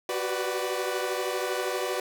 sawtooth chord, G major seventh, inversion third, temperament equal with one note detuned, 370 / 382.6 / 493.9 / 587.3 Hz, F#4 / G4 / B4 / D5, 0 / -42 / 0 / 0 cents, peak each -29 / -31 / -28 / -30 dBFS, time 0.09-2 s, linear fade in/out 2 ms, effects none

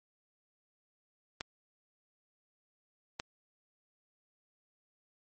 clicks, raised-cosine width 0.2 ms, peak -18 dBFS, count 2, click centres 1.409 / 3.199 s, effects MP3 32 kbps

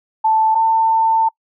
sine tone pair in turn, 880 / 895.4 Hz, A5 / A5, 0 / +30 cents, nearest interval unison, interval 30 cents, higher second, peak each -11 dBFS, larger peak neither, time 0.24-0.55 / 0.55-1.29 s, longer second, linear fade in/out 10 ms, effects noise-tail reverb RT60 0.1 s tail -24 dB re dry

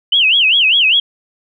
sine tone with vibrato, 2905 Hz, F#7, 32 cents flat, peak -8 dBFS, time 0.12-1 s, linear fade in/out 5 ms, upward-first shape sine, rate 5 Hz, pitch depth 250 cents each way, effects none

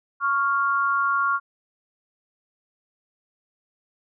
sine tone pair together, 1110.2 / 1396.9 Hz, C#6 / F6, +2 / 0 cents, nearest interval major third, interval 398 cents, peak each -22 dBFS, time 0.2-1.4 s, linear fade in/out 50 ms, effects none

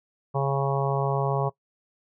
harmonic tone, 137.9 Hz, C#3, 9 cents flat, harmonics 1 / 3 / 4 / 5 / 6 / 7 / 8, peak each -25 / -30 / -31 / -32 / -33 / -33 / -34 dBFS, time 0.34-1.5 s, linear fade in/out 20 ms, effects noise-tail reverb RT60 0.1 s tail -20 dB re dry

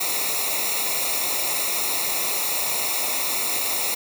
white noise with comb filter, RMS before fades -24 dBFS, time 0-3.95 s, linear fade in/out 10 ms, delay 0.63 ms, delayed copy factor -0.9, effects none

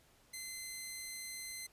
10% pulse tone, 2062 Hz, C7, 26 cents flat, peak -34 dBFS, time 0.33-1.67 s, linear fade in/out 10 ms, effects pink hiss -67 dBFS RMS until 1.72 s + resampled to 32000 Hz

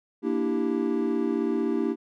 triangle chord, E half-diminished seventh, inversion second, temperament equal, 233.1 / 293.7 / 329.6 / 392 Hz, Bb3 / D4 / E4 / G4, 0 / 0 / 0 / 0 cents, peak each -27 dBFS, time 0.22-1.96 s, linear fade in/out 50 ms, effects none

